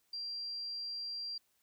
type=tone; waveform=sine; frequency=4740 Hz; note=D8; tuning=15 cents sharp; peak=-38 dBFS; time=0.13-1.38 s; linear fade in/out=5 ms; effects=white hiss -75 dBFS RMS until 1.62 s

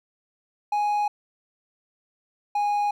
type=tone pair in turn; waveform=triangle; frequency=830.6 / 824.4 Hz; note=G#5 / G#5; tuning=0 / -13 cents; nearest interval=unison; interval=13 cents; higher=first; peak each=-19 dBFS; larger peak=neither; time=0.72-1.08 / 2.55-2.91 s; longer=neither; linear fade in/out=5 ms; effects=none

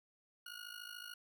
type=tone with amplitude modulation; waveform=20% pulse; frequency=1441 Hz; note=F#6; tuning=46 cents flat; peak=-39 dBFS; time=0.46-1.14 s; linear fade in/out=5 ms; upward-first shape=sine; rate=53.7 Hz; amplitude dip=80%; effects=none

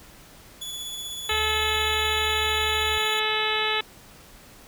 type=tone with tremolo; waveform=sawtooth; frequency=3425 Hz; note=A7; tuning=47 cents flat; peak=-28 dBFS; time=0.61-3.2 s; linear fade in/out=10 ms; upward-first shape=sine; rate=16 Hz; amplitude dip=25%
type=harmonic tone; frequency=432.2 Hz; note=A4; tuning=31 cents flat; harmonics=1 / 2 / 3 / 4 / 5 / 6 / 7 / 8 / 9; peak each=-31 / -31 / -31 / -31 / -31 / -31 / -31 / -31 / -31 dBFS; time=1.29-3.81 s; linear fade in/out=5 ms
type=tone; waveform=sine; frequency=74.6 Hz; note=D2; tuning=28 cents sharp; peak=-34 dBFS; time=1.31-2.98 s; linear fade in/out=0 ms
effects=pink hiss -49 dBFS RMS until 4.67 s

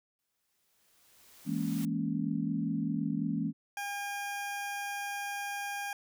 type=noise with exponential growth; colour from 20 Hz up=white; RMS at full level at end=-45 dBFS; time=0.19-1.85 s; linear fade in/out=0 ms; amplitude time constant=360 ms
type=chord; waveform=sine; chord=A# half-diminished seventh; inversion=second; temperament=equal; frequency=164.81 / 207.7 / 233.1 / 277.2 Hz; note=E3 / G#3 / A#3 / C#4; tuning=0 / 0 / 0 / 0 cents; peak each=-35 dBFS; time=1.45-3.53 s; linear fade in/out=50 ms
type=tone; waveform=20% pulse; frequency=808 Hz; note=G#5; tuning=48 cents flat; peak=-30 dBFS; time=3.77-5.93 s; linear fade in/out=2 ms
effects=none

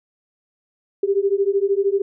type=beating tone pair; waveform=sine; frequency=390 / 403 Hz; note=G4 / G4; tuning=-9 / +48 cents; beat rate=13 Hz; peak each=-19 dBFS; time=1.03-2.02 s; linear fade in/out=5 ms; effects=none

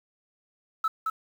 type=tone with echo; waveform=sine; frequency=1309 Hz; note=E6; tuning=13 cents flat; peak=-20 dBFS; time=0.84-0.88 s; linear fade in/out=5 ms; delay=220 ms; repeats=1; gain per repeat=-4 dB; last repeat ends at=1.1 s; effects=tanh soft clip ceiling -20 dBFS + 8-bit

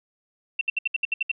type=tone bursts; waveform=sine; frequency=2703 Hz; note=E7; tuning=43 cents sharp; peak=-20 dBFS; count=9; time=0.59-1.316 s; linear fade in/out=5 ms; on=22 ms; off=66 ms; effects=none

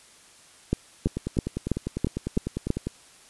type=two click trains; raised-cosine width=3 ms; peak=-9 / -15 dBFS; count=7 / 19; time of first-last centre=0.73-2.704 / 1.07-2.87 s; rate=3.04 / 10 Hz; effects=white hiss -53 dBFS RMS until 3.29 s + resampled to 24000 Hz

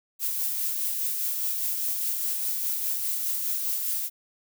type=noise with tremolo; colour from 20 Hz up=violet; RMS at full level=-27 dBFS; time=0.19-4.1 s; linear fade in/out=50 ms; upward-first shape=sine; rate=4.9 Hz; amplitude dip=30%; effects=none

